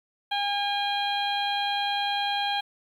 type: harmonic tone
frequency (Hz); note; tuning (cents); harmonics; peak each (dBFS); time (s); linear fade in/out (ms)
810; G#5; -43; 1 / 2 / 3 / 4 / 5; -27 / -34 / -36 / -30 / -37; 0.31-2.61; 10
effects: 9-bit